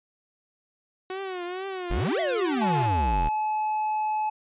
sawtooth tone with vibrato, 369.4 Hz, F#4, 3 cents flat, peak -27 dBFS, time 1.1-2.86 s, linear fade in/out 2 ms, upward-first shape triangle, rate 2.2 Hz, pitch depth 110 cents each way
square exponential two-way sweep, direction up then down, 34.84 to 700 to 34.84 Hz, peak -25 dBFS, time 1.9-3.29 s, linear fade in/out 10 ms, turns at 2.2 s
triangle tone, 858 Hz, A5, 44 cents flat, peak -22 dBFS, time 2.61-4.3 s, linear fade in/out 10 ms
effects resampled to 8000 Hz

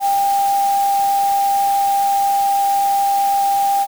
sine tone in noise, 796 Hz, G5, 26 cents sharp, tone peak -13 dBFS, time 0-3.87 s, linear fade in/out 50 ms, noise white, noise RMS -30 dBFS, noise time 0-3.87 s, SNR +14 dB, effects none

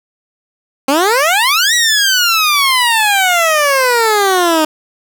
15% pulse exponential two-way sweep, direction up then down, 261.6 to 1952 to 305.6 Hz, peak -3 dBFS, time 0.88-4.65 s, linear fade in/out 5 ms, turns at 1.74 s, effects none

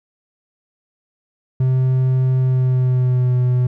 triangle tone with pitch glide, 129.5 to 125.09 Hz, C3 to B2, -17 to +23 cents, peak -11 dBFS, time 1.6-3.67 s, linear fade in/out 5 ms, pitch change -60 cents, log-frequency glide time 2.4-3.36 s, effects none

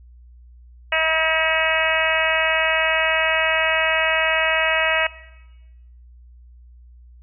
harmonic tone, 320.2 Hz, D#4, 50 cents sharp, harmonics 2 / 3 / 4 / 5 / 6 / 7 / 8 / 9, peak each -24 / -28 / -28 / -26 / -23 / -25 / -24 / -26 dBFS, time 0.92-5.07 s, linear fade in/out 5 ms, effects noise-tail reverb RT60 1.0 s tail -17 dB re dry + added 60 Hz sine -43 dBFS peak until 7.22 s

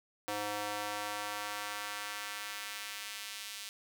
square tone with high-pass filter sweep, 103.83 Hz, G#2, in tune, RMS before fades -40 dBFS, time 0.28-3.69 s, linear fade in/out 0 ms, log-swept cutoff 530 to 3200 Hz, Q 0.94, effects 10-bit

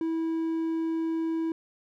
triangle tone with hard clipping, 325.9 Hz, E4, 20 cents flat, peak -27 dBFS, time 0.01-1.52 s, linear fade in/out 2 ms, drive 6 dB, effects none

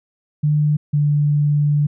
sine tone pair in turn, 149.6 / 146.95 Hz, D3 / D3, +32 / +1 cents, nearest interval unison, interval 31 cents, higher first, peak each -13 dBFS, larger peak neither, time 0.43-0.77 / 0.93-1.87 s, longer second, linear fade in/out 10 ms, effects none

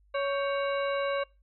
harmonic tone with a mistuned harmonic, 558 Hz, C#5, 11 cents sharp, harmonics 1 / 2 / 3 / 4 / 5 / 7, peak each -28 / -34 / -38 / -40 / -42 / -45 dBFS, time 0.14-1.24 s, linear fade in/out 10 ms, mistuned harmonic 3, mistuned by -110 cents, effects noise-tail reverb RT60 0.3 s tail -25 dB re dry + added 50 Hz sine -60 dBFS peak until 1.42 s

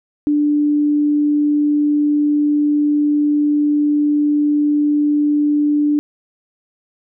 sine tone, 294.9 Hz, D4, 7 cents sharp, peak -12 dBFS, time 0.27-5.99 s, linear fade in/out 0 ms, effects none

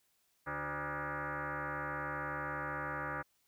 sine tone with frequency modulation, 146.83 Hz, D3, in tune, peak -36 dBFS, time 0.46-3.23 s, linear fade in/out 20 ms, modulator 221 Hz, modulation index 7.5, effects white hiss -75 dBFS RMS until 3.47 s

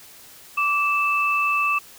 sine tone pair together, 1164.2 / 2637 Hz, D6 / E7, -15 / 0 cents, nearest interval octave + major second, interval 1415 cents, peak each -21 dBFS, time 0.57-1.79 s, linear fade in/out 10 ms, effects white hiss -46 dBFS RMS until 1.98 s

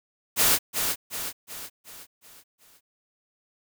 white noise with echo, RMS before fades -20 dBFS, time 0.36-0.59 s, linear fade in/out 50 ms, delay 370 ms, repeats 6, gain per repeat -6 dB, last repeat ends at 2.81 s, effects none

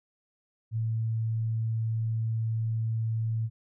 sine tone, 112.3 Hz, A2, 36 cents sharp, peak -26 dBFS, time 0.71-3.5 s, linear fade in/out 50 ms, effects none

